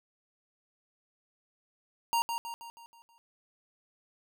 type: tone with echo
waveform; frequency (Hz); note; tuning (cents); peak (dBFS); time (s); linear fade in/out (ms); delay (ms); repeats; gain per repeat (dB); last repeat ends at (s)
square; 932.3; A#5; 0; -26; 2.13-2.22; 0; 160; 6; -6; 3.18
effects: none